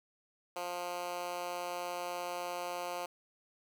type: tone with high-pass filter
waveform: 10% pulse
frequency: 176.6 Hz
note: F3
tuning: 20 cents sharp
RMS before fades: -39 dBFS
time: 0.56-3.06 s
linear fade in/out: 5 ms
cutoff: 560 Hz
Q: 1.3
effects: 11-bit